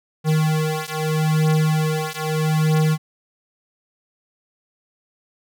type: beating tone pair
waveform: square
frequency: 155.56 / 156.35 Hz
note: D#3 / D#3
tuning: 0 / +9 cents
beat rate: 0.79 Hz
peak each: -21 dBFS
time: 0.24-2.98 s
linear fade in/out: 50 ms
effects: none